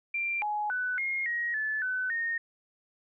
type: tone with pitch steps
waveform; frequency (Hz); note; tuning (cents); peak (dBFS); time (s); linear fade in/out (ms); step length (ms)
sine; 2369 / 839 / 1495 / 2142 / 1890 / 1736 / 1509 / 1846; D7 / G#5 / F#6 / C7 / A#6 / A6 / F#6 / A#6; +14 / +17 / +17 / +40 / +23 / -24 / +34 / -17; -28; 0.14-2.38; 5; 280
effects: none